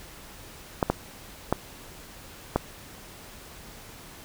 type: clicks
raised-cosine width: 1 ms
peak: -7 dBFS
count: 4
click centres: 0.828 / 0.9 / 1.526 / 2.56 s
effects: pink hiss -46 dBFS RMS until 4.24 s